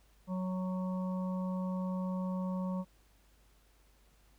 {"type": "harmonic tone", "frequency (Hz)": 185, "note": "F#3", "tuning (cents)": 0, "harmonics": [1, 3, 5, 6], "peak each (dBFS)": [-33, -43, -47, -49], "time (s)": [0.27, 2.85], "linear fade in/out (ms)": 50, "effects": ["added 50 Hz sine -64 dBFS peak until 4.38 s", "pink hiss -69 dBFS RMS until 4.38 s"]}